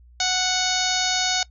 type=harmonic tone; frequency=739 Hz; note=F#5; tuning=2 cents flat; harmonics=1 / 2 / 3 / 4 / 5 / 6 / 7 / 8 / 9; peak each=-27 / -29 / -30 / -32 / -26 / -27 / -29 / -31 / -29 dBFS; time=0.2-1.43 s; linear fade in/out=2 ms; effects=noise-tail reverb RT60 0.1 s tail -21 dB re dry + added 60 Hz sine -47 dBFS peak until 1.5 s